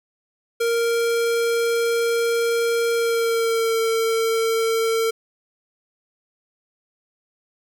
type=tone with pitch glide; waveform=square; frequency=465.2 to 452 Hz; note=A#4 to A4; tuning=-4 to +47 cents; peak=-19 dBFS; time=0.6-5.11 s; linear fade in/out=10 ms; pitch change=-49 cents; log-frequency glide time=2.94-3.79 s; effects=none